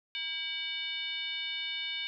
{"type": "tone with frequency modulation", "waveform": "sine", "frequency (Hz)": 2960, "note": "F#7", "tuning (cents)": 0, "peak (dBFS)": -33, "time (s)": [0.15, 2.07], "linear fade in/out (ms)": 0, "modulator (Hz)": 674, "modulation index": 1.4, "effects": []}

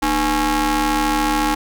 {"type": "ring-modulated tone", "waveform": "sawtooth", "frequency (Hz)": 266.5, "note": "C4", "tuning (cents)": 32, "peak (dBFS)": -9, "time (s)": [0.02, 1.55], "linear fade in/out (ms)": 10, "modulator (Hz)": 570, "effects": []}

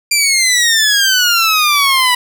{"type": "exponential sweep", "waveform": "15% pulse", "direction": "down", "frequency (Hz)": [2387, 976], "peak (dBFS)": -3, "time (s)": [0.11, 2.15], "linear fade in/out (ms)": 5, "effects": []}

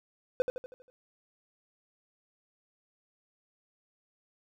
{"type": "tone with echo", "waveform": "triangle", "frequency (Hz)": 505, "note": "B4", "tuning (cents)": 39, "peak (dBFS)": -20, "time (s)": [0.4, 0.42], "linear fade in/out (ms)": 0, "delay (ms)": 80, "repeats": 6, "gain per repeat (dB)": -6, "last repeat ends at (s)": 0.9, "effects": []}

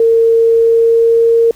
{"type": "tone with pitch glide", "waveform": "sine", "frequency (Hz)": [456.8, 461], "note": ["A#4", "A#4"], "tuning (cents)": [-35, -19], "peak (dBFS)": -6, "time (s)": [0, 1.51], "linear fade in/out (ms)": 2, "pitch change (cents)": 16, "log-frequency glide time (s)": [0.32, 1.4], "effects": ["pink hiss -43 dBFS RMS until 1.55 s"]}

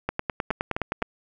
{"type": "two click trains", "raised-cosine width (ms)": 0.5, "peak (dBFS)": [-12, -10], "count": [3, 10], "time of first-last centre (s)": [[0.51, 1.02], [0.09, 1.025]], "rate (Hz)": [3.92, 9.63], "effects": []}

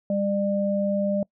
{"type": "tone pair together", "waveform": "sine", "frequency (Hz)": [200, 599.3], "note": ["G3", "D5"], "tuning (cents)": [35, 35], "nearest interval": "octave + perfect fifth", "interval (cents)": 1900, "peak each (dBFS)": -24, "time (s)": [0.1, 1.23], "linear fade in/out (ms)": 2, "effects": ["noise-tail reverb RT60 0.1 s tail -25 dB re dry"]}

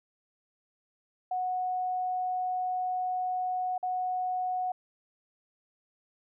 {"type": "tone with dropouts", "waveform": "sine", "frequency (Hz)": 735, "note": "F#5", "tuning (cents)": -12, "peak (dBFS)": -28, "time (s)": [1.31, 4.72], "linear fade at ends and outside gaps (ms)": 5, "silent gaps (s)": [3.78, 3.828], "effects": []}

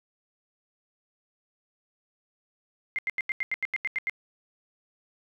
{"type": "tone bursts", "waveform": "sine", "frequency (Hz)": 2099, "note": "C7", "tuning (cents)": 5, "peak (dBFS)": -25, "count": 11, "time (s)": [2.96, 4.096], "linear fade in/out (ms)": 0, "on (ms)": 26, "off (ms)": 85, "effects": []}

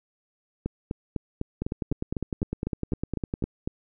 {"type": "two click trains", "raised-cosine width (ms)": 3, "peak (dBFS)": [-15, -15], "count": [13, 19], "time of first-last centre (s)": [[0.66, 3.675], [1.62, 3.44]], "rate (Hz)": [3.98, 9.89], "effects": []}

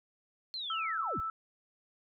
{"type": "linear sweep", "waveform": "sine", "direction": "down", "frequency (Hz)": [4279, 32.7], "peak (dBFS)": -36, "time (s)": [0.54, 1.2], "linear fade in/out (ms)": 0}
{"type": "tone", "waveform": "sine", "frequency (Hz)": 1318.5, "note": "E6", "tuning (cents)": 0, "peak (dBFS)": -33, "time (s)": [0.7, 1.3], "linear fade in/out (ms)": 2}
{"effects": []}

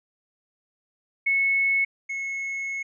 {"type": "tone pair in turn", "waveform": ["sine", "triangle"], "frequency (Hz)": [2198, 2185], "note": ["C#7", "C#7"], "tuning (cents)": [-15, -26], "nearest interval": "unison", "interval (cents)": 11, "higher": "first", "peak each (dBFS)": [-19, -26], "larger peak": "first", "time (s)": [[1.26, 1.85], [2.09, 2.83]], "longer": "second", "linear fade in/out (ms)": 10, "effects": ["resampled to 16000 Hz"]}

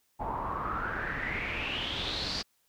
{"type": "noise with low-pass filter sweep", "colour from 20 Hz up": "pink", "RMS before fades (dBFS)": -34, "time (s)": [0.19, 2.43], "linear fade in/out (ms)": 20, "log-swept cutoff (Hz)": [850, 4900], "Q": 7.3, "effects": ["white hiss -72 dBFS RMS until 2.68 s"]}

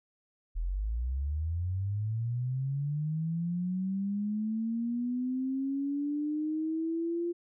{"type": "linear sweep", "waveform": "sine", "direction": "up", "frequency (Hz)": [39.06, 347.2], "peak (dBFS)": -29, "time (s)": [0.55, 7.33], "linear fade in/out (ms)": 20, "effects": []}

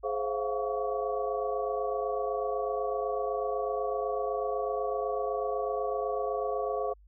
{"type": "tone cluster", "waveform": "sine", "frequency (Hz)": [422, 525, 683, 711, 1129], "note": ["G#4", "C5", "F5", "F5", "C#6"], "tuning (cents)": [28, 6, -39, 31, 31], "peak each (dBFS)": [-33, -33, -36, -37, -38], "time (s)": [0.03, 6.94], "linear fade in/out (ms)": 20, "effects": ["added 50 Hz sine -54 dBFS peak until 7.07 s"]}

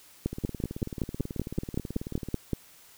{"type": "two click trains", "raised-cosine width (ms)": 3, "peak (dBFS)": [-22, -14], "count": [37, 13], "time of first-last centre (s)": [[0.33, 2.287], [0.26, 2.533]], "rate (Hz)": [18.4, 5.28], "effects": ["white hiss -55 dBFS RMS until 2.97 s"]}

